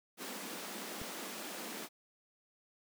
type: high-pass noise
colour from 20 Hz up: pink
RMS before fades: -44 dBFS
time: 0.17-1.89 s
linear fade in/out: 50 ms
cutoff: 180 Hz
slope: 96 dB/octave
type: click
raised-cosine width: 3 ms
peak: -32 dBFS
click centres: 1.016 s
effects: none